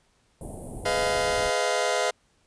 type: band-stop noise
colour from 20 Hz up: pink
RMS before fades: -37 dBFS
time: 0.41-1.5 s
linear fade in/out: 2 ms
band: 810 to 9200 Hz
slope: 48 dB/octave
type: chord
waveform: sawtooth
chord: F half-diminished seventh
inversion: first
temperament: just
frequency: 419.1 / 502.9 / 628.6 / 698.5 Hz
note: Ab4 / Cb5 / Eb5 / F5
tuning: +16 / +31 / +18 / 0 cents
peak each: -27 / -24 / -24 / -24 dBFS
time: 0.85-2.11 s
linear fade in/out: 10 ms
effects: pink hiss -66 dBFS RMS until 2.46 s + resampled to 22050 Hz